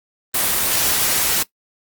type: noise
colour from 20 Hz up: white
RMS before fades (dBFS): -18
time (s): 0.34-1.43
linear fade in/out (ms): 5
effects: noise-tail reverb RT60 0.1 s tail -18 dB re dry + Opus 24 kbps